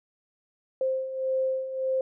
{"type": "beating tone pair", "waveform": "sine", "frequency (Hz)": [523.3, 525], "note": ["C5", "C5"], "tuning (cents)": [0, 6], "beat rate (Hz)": 1.7, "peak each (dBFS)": [-32, -26], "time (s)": [0.81, 2.01], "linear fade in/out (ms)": 2, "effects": []}